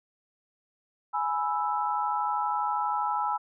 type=chord; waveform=sine; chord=E major; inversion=first; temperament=equal with one note detuned; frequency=835.4 / 987.8 / 1318.5 Hz; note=G#5 / B5 / E6; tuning=+10 / 0 / 0 cents; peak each=-29 / -30 / -31 dBFS; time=1.13-3.38 s; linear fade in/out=20 ms; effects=none